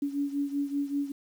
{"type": "beating tone pair", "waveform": "sine", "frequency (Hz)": [282.1, 287.3], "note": ["C#4", "D4"], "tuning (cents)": [30, -38], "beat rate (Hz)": 5.2, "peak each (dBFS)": [-29, -33], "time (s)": [0.02, 1.12], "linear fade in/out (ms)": 5, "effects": ["9-bit"]}